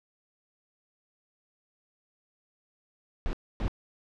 brown noise bursts at uneven times, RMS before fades -29 dBFS, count 2, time 3.26-3.33 / 3.6-3.68 s, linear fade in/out 0 ms, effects low-pass 4000 Hz 12 dB/octave

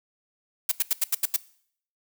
blue noise bursts, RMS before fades -22 dBFS, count 7, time 0.69-1.364 s, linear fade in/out 5 ms, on 26 ms, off 82 ms, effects noise-tail reverb RT60 0.6 s tail -20 dB re dry

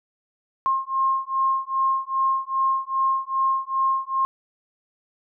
sine beating tone pair, 1066 / 1068.5 Hz, C6 / C6, +32 / +36 cents, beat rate 2.5 Hz, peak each -23 dBFS, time 0.66-4.25 s, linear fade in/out 0 ms, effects none

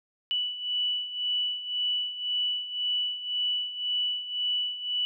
sine beating tone pair, 2960 / 2961.9 Hz, F#7 / F#7, 0 / +1 cents, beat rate 1.9 Hz, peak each -33 / -28 dBFS, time 0.31-5.05 s, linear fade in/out 0 ms, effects none

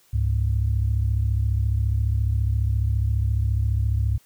sine tone pair together, 69.34 / 103.9 Hz, C#2 / G#2, +1 / +1 cents, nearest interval perfect fifth, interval 700 cents, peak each -21 dBFS, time 0.13-4.18 s, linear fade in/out 10 ms, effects tanh soft clip ceiling -12 dBFS + white hiss -59 dBFS RMS until 4.25 s

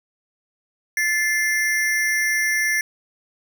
square ring-modulated tone, 1922 Hz, B6, 48 cents flat, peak -16 dBFS, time 0.97-2.81 s, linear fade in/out 2 ms, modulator 175 Hz, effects none

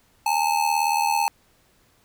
square ring-modulated tone, 864 Hz, A5, 32 cents flat, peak -17 dBFS, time 0.26-1.28 s, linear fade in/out 0 ms, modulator 39 Hz, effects pink hiss -61 dBFS RMS until 2.04 s

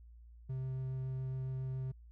triangle tone with vibrato, 130.81 Hz, C3, in tune, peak -34 dBFS, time 0.49-1.92 s, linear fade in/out 10 ms, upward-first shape triangle, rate 7.2 Hz, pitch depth 8 cents each way, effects added 58 Hz sine -53 dBFS peak until 2.11 s

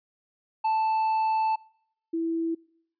triangle / sine tone pair in turn, 880 / 329.6 Hz, A5 / E4, 0 / 0 cents, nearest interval octave + perfect fourth, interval 1700 cents, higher first, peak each -20 / -25 dBFS, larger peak first, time 0.64-1.56 / 2.13-2.55 s, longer first, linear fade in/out 10 ms, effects noise-tail reverb RT60 0.7 s tail -25 dB re dry + resampled to 11025 Hz

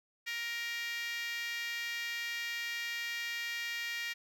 5% pulse tone with high-pass filter, 468.7 Hz, A#4, 9 cents sharp, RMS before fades -38 dBFS, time 0.26-4.14 s, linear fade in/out 20 ms, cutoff 2000 Hz, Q 4.8, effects none

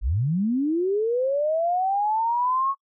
sine linear sweep, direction up, 42.2 to 1108.7 Hz, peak -20 dBFS, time 0.01-2.75 s, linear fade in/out 50 ms, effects noise-tail reverb RT60 0.1 s tail -26 dB re dry

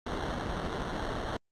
pink noise with sample-and-hold, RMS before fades -34 dBFS, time 0.06-1.37 s, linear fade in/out 5 ms, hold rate 2450 Hz, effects low-pass 5000 Hz 12 dB/octave + Opus 48 kbps

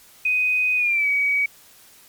sine tone with pitch glide, 2500 to 2266 Hz, D#7 to C#7, +8 to +37 cents, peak -17 dBFS, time 0.25-1.46 s, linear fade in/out 5 ms, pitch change -171 cents, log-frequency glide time 0.76-1.08 s, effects white hiss -50 dBFS RMS until 2.08 s + MP3 96 kbps

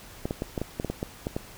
clicks, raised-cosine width 2 ms, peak -15 dBFS, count 11, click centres 0.255 / 0.309 / 0.421 / 0.578 / 0.616 / 0.799 / 0.847 / 0.9 / 1.029 / 1.269 / 1.365 s, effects pink hiss -47 dBFS RMS until 1.57 s

